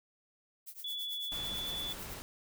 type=noise with tremolo; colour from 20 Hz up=violet; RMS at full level=-44 dBFS; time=0.66-2.15 s; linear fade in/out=20 ms; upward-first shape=triangle; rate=9 Hz; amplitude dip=95%
type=tone with pitch glide; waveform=sine; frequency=3427 to 3453 Hz; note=A7 to A7; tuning=-46 to -33 cents; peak=-36 dBFS; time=0.84-1.93 s; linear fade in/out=5 ms; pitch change=+13 cents; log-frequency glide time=1.16-1.68 s
type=noise; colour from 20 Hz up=pink; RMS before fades=-45 dBFS; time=1.32-2.22 s; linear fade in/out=0 ms
effects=none